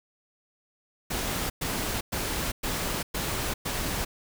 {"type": "noise bursts", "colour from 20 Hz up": "pink", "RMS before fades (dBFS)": -30, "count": 6, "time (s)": [1.1, 4.05], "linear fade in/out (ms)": 10, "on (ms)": 400, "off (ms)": 110, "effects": []}